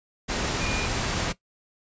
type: tone in noise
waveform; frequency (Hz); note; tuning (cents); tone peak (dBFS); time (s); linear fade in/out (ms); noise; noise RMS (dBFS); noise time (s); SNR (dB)
sine; 2429; D#7; -42; -31; 0.6-0.87; 20; pink; -27; 0.28-1.33; -7
effects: noise-tail reverb RT60 0.1 s tail -17 dB re dry + resampled to 16000 Hz